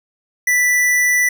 square tone, 1975.5 Hz, B6, in tune, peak -13 dBFS, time 0.47-1.29 s, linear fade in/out 5 ms, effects none

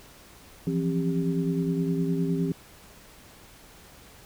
sine tone cluster, 168.1 / 177.8 / 267.1 / 397.8 Hz, E3 / F3 / C4 / G4, +34 / +31 / +36 / +25 cents, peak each -26 / -33 / -29 / -32 dBFS, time 0.67-2.52 s, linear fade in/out 2 ms, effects pink hiss -51 dBFS RMS until 4.25 s

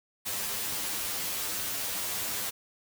white noise with comb filter, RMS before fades -33 dBFS, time 0.25-2.51 s, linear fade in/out 20 ms, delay 10 ms, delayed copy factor +0.7, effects none

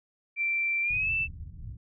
sine tone with pitch glide, 2349 to 2652 Hz, D7 to E7, 0 to +10 cents, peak -25 dBFS, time 0.36-1.28 s, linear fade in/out 50 ms, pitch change +210 cents, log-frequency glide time 0.82-1.11 s
white low-pass noise, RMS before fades -41 dBFS, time 0.9-1.77 s, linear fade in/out 5 ms, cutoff 120 Hz, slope 24 dB/octave
effects none

